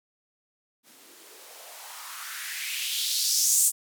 violet noise with band-pass filter sweep, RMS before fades -29 dBFS, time 0.83-3.72 s, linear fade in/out 50 ms, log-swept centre 220 to 8500 Hz, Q 3, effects none

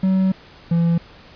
triangle tone pair in turn, 189.3 / 168.65 Hz, F#3 / E3, +40 / +40 cents, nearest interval major second, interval 200 cents, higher first, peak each -12 dBFS, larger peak neither, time 0.03-0.32 / 0.71-0.98 s, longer first, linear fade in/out 5 ms, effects pink hiss -45 dBFS RMS until 1.35 s + resampled to 11025 Hz

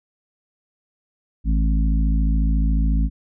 harmonic tone, 54.1 Hz, A1, 29 cents flat, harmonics 1 / 3 / 4 / 5, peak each -16 / -26 / -28 / -30 dBFS, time 1.44-3.1 s, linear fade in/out 50 ms, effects none

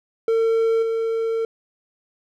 triangle tone with level steps, 452.5 Hz, A4, 48 cents sharp, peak -14 / -18 dBFS, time 0.28-1.45 s, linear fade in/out 2 ms, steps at 0.82 s, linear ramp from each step 10 ms, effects none

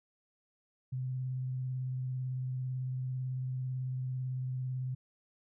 sine tone with vibrato, 128.6 Hz, C3, 30 cents flat, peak -33 dBFS, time 0.92-4.95 s, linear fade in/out 10 ms, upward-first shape sine, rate 18 Hz, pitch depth 19 cents each way, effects none

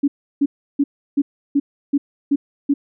sine tone bursts, 283.1 Hz, C#4, 37 cents sharp, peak -12 dBFS, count 8, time 0.03-2.74 s, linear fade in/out 10 ms, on 50 ms, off 330 ms, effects none

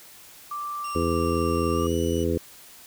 sine tone, 1174.7 Hz, D6, in tune, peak -29 dBFS, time 0.51-1.87 s, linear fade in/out 5 ms
20% pulse tone with pitch glide, 2770 to 2952 Hz, F7 to F#7, -15 to -5 cents, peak -33 dBFS, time 0.84-2.24 s, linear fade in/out 5 ms, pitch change +110 cents, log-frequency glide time 1.72-1.94 s
harmonic tone, 83.7 Hz, E2, 27 cents sharp, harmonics 1 / 2 / 3 / 4 / 5 / 6, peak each -28 / -32 / -29 / -28 / -28 / -30 dBFS, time 0.95-2.38 s, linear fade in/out 5 ms
effects white hiss -48 dBFS RMS until 2.86 s

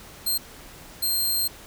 10% pulse tone bursts at uneven times, 4186 Hz, C8, in tune, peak -15 dBFS, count 2, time 0.26-0.38 / 1.02-1.48 s, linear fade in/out 10 ms, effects pink hiss -45 dBFS RMS until 1.66 s

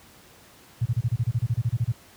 sine tone bursts, 116.9 Hz, A#2, 5 cents sharp, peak -19 dBFS, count 15, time 0.81-1.921 s, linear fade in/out 10 ms, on 47 ms, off 29 ms, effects pink hiss -52 dBFS RMS until 2.16 s + high-pass 60 Hz 12 dB/octave

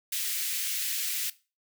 white high-pass noise, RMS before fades -31 dBFS, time 0.12-1.3 s, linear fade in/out 5 ms, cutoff 1900 Hz, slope 24 dB/octave, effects noise-tail reverb RT60 0.3 s tail -18 dB re dry

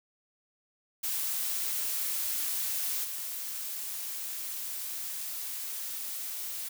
blue noise with level steps, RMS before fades -32 / -37 dBFS, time 1.03-6.69 s, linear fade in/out 10 ms, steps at 3.03 s, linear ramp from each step 20 ms, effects none

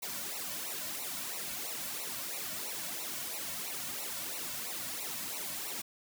white noise with flanger, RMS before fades -39 dBFS, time 0.02-5.82 s, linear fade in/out 10 ms, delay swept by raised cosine 0.6 to 2.5 ms, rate 3 Hz, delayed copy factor -1, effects none

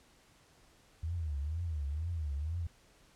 sine tone with vibrato, 77.78 Hz, D#2, in tune, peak -33 dBFS, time 1.03-2.67 s, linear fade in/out 5 ms, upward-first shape triangle, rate 2.1 Hz, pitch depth 220 cents each way, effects pink hiss -64 dBFS RMS until 3.15 s + low-pass 10000 Hz 12 dB/octave

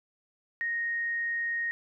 sine tone, 1864.7 Hz, A#6, in tune, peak -28 dBFS, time 0.61-1.71 s, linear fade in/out 0 ms, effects none

